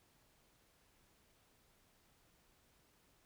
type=silence; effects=pink hiss -72 dBFS RMS until 3.25 s